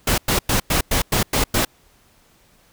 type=noise bursts; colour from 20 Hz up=pink; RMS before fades=-18 dBFS; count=8; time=0.07-1.65 s; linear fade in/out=5 ms; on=110 ms; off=100 ms; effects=pink hiss -56 dBFS RMS until 2.72 s